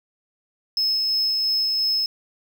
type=tone with tremolo; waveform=sine; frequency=5190 Hz; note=E8; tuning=28 cents flat; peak=-16 dBFS; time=0.77-2.06 s; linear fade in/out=2 ms; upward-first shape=sine; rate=2.9 Hz; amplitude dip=25%; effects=tanh soft clip ceiling -17 dBFS + 7-bit